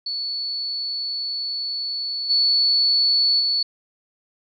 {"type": "tone with level steps", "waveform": "sine", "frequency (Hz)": 4435, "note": "C#8", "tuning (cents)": 0, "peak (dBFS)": [-24, -15, -18], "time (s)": [0.06, 3.63], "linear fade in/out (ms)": 5, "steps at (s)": [2.29, 3.39], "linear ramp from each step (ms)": 20, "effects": []}